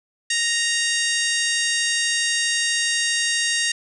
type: harmonic tone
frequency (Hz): 932.3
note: A#5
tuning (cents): 0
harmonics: 2 / 3 / 4 / 5 / 6 / 7 / 8 / 9 / 10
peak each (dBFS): -24 / -27 / -27 / -29 / -29 / -29 / -32 / -31 / -33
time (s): 0.3-3.72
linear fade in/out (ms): 5
effects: none